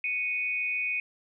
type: tone pair together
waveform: sine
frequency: 2217 / 2490 Hz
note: C#7 / D#7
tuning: 0 / +1 cents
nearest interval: major second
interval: 201 cents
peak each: -33 / -28 dBFS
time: 0.04-1 s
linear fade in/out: 2 ms
effects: none